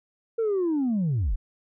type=linear sweep; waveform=sine; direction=down; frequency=466.2 to 30.84 Hz; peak=-20 dBFS; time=0.38-1.36 s; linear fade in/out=10 ms; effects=tanh soft clip ceiling -20 dBFS